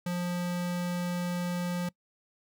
square tone, 176.6 Hz, F3, 20 cents sharp, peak -30 dBFS, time 0.06-1.89 s, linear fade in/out 5 ms, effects noise-tail reverb RT60 0.1 s tail -23 dB re dry

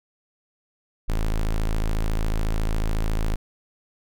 square tone, 27.01 Hz, A0, 31 cents flat, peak -21 dBFS, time 1.08-3.36 s, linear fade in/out 10 ms, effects none

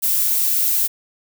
violet noise, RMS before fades -18 dBFS, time 0.02-0.88 s, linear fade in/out 20 ms, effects none

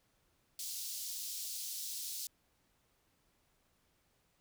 pink high-pass noise, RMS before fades -42 dBFS, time 0.59-2.27 s, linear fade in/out 2 ms, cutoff 4200 Hz, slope 24 dB/octave, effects pink hiss -75 dBFS RMS until 4.4 s

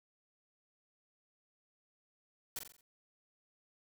white noise with echo, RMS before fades -40 dBFS, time 2.56-2.59 s, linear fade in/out 2 ms, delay 44 ms, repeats 5, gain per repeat -6 dB, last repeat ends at 2.81 s, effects none

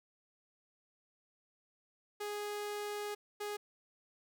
sawtooth tone bursts at uneven times, 414.6 Hz, G#4, 3 cents flat, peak -34 dBFS, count 2, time 2.2-3.15 / 3.4-3.57 s, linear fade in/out 10 ms, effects none

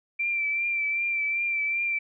sine tone with vibrato, 2349 Hz, D7, in tune, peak -24 dBFS, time 0.19-1.99 s, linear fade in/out 10 ms, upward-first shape triangle, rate 2.6 Hz, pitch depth 38 cents each way, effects none

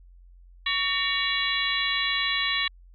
harmonic tone with a mistuned harmonic, 563 Hz, C#5, 27 cents sharp, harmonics 2 / 3 / 4 / 5 / 6 / 7, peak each -33 / -29 / -30 / -32 / -30 / -30 dBFS, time 0.66-2.68 s, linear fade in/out 5 ms, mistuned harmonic 3, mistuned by +140 cents, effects added 44 Hz sine -48 dBFS peak until 2.94 s

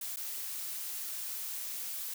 blue noise with dropouts, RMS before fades -39 dBFS, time 0.01-2.14 s, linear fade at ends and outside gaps 5 ms, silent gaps 0.161-0.169 s, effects none

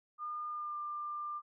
sine tone with pitch glide, 1212 to 1193.2 Hz, D#6 to D6, -46 to +27 cents, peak -37 dBFS, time 0.18-1.42 s, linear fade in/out 50 ms, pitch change -27 cents, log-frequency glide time 0.49-0.77 s, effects none

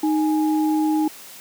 sine tone pair together, 310.4 / 833 Hz, D#4 / G#5, -4 / +5 cents, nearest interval octave + perfect fourth, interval 1709 cents, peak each -17 / -26 dBFS, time 0.03-1.08 s, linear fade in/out 5 ms, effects white hiss -41 dBFS RMS until 1.4 s + high-pass 150 Hz 12 dB/octave

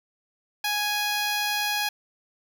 10% pulse tone, 831 Hz, G#5, 1 cent sharp, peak -16 dBFS, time 0.64-1.89 s, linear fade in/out 5 ms, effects none

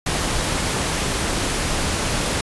pink noise, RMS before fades -22 dBFS, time 0.06-2.41 s, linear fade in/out 5 ms, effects resampled to 24000 Hz

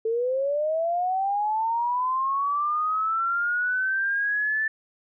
sine linear sweep, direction up, 440 to 1768 Hz, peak -22 dBFS, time 0.05-4.68 s, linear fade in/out 5 ms, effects none

